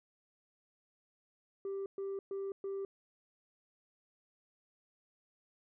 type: tone bursts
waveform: sine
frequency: 392 Hz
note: G4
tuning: in tune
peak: -34 dBFS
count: 4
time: 1.65-2.85 s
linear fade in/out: 2 ms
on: 210 ms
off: 120 ms
effects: tanh soft clip ceiling -35 dBFS